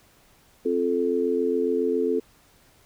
sine chord, F major, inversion second, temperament just, 261.9 / 349.2 / 436.5 Hz, C4 / F4 / A4, +2 / 0 / -14 cents, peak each -27 / -27 / -23 dBFS, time 0.65-2.2 s, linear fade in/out 10 ms, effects pink hiss -58 dBFS RMS until 2.85 s

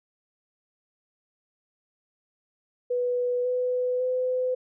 sine tone with pitch steps, 492.2 / 499.6 / 507.2 Hz, B4 / B4 / B4, -6 / +20 / +46 cents, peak -23 dBFS, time 2.9-4.55 s, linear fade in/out 10 ms, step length 550 ms, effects none

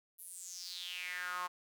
sawtooth tone with high-pass filter sweep, 179.8 Hz, F#3, 49 cents flat, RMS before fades -43 dBFS, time 0.18-1.48 s, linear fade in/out 20 ms, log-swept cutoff 12000 to 990 Hz, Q 5.6, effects none

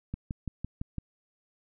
click train, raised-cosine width 5 ms, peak -21 dBFS, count 6, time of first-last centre 0.14-0.983 s, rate 5.93 Hz, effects none

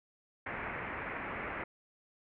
white low-pass noise, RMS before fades -40 dBFS, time 0.46-1.64 s, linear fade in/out 5 ms, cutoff 2300 Hz, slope 48 dB/octave, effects none

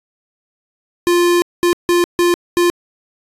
square tone bursts at uneven times, 349.2 Hz, F4, in tune, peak -11 dBFS, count 5, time 1.07-1.42 / 1.63-1.73 / 1.89-2.04 / 2.19-2.34 / 2.57-2.7 s, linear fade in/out 0 ms, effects resampled to 32000 Hz

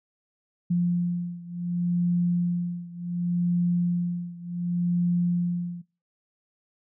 sine beating tone pair, 174.61 / 175.29 Hz, F3 / F3, 0 / +7 cents, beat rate 0.68 Hz, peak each -25 / -27 dBFS, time 0.7-5.82 s, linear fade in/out 10 ms, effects noise-tail reverb RT60 0.3 s tail -22 dB re dry

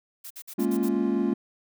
blue noise bursts, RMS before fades -40 dBFS, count 6, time 0.24-0.89 s, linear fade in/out 10 ms, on 65 ms, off 52 ms
triangle chord, Bb minor seventh, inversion third, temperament equal, 207.7 / 233.1 / 277.2 / 349.2 Hz, Ab3 / Bb3 / Db4 / F4, 0 / 0 / 0 / 0 cents, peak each -26 dBFS, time 0.58-1.34 s, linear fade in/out 10 ms
effects none

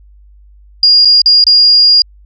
sine tone with dropouts, 4839 Hz, D#8, 49 cents flat, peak -3 dBFS, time 0.83-2.02 s, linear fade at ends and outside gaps 2 ms, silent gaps 1.049-1.054 / 1.218-1.259 / 1.441-1.467 s, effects added 50 Hz sine -38 dBFS peak until 2.25 s

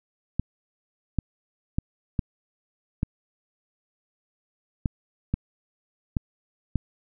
clicks, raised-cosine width 5 ms, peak -11 dBFS, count 9, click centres 0.396 / 1.187 / 1.785 / 2.192 / 3.031 / 4.858 / 5.34 / 6.168 / 6.757 s, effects none

